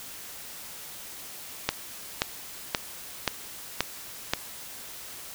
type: click train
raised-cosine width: 0.2 ms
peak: -5 dBFS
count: 6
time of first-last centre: 1.69-4.336 s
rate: 1.89 Hz
effects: white hiss -42 dBFS RMS until 5.34 s